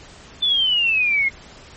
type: exponential sweep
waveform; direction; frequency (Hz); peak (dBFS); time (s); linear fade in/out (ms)
sine; down; 3520 to 2127; -15; 0.42-1.29; 10
effects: pink hiss -43 dBFS RMS until 1.76 s + MP3 32 kbps